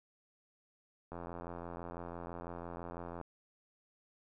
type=click train; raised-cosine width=1 ms; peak=-30 dBFS; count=181; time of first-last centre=1.12-3.213 s; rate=86 Hz; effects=none